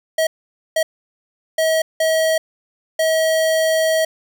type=tone bursts at uneven times; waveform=square; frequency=640 Hz; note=D#5; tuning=49 cents sharp; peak=-15 dBFS; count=5; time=0.18-0.27 / 0.76-0.83 / 1.58-1.82 / 2-2.38 / 2.99-4.05 s; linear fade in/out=5 ms; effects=none